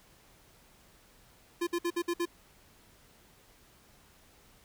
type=tone bursts; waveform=square; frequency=345 Hz; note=F4; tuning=21 cents flat; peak=-29 dBFS; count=6; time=1.61-2.256 s; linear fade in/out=10 ms; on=61 ms; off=56 ms; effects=pink hiss -61 dBFS RMS until 4.64 s